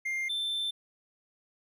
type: tone pair in turn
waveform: triangle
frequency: 2110 / 3549 Hz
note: C7 / A7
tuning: +14 / +14 cents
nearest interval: major sixth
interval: 900 cents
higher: second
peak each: -28 dBFS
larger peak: neither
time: 0.05-0.29 / 0.29-0.71 s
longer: second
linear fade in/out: 10 ms
effects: none